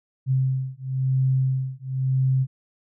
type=beating tone pair; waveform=sine; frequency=131.1 / 132.08 Hz; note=C3 / C3; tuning=+4 / +17 cents; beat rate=0.98 Hz; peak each=-23 dBFS; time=0.26-2.47 s; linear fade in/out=50 ms; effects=none